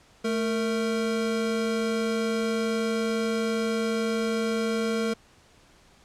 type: tone pair together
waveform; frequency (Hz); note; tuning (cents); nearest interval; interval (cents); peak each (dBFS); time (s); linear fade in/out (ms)
square; 219.7 / 460.1; A3 / A#4; -2 / -23; octave + minor second; 1279; -28; 0.24-5.14; 10
effects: pink hiss -57 dBFS RMS until 6.04 s + low-pass 8000 Hz 12 dB/octave